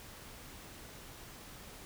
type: silence
effects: pink hiss -51 dBFS RMS until 1.85 s